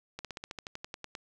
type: slowing click train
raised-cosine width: 0.2 ms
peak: -22 dBFS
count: 13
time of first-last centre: 0.19-1.152 s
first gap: 57 ms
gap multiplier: 1.06
effects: none